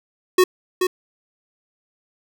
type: tone with echo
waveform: square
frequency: 367.4 Hz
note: F#4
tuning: 12 cents flat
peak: -11 dBFS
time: 0.38-0.44 s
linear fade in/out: 5 ms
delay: 430 ms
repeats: 1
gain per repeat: -6 dB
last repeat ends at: 0.87 s
effects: none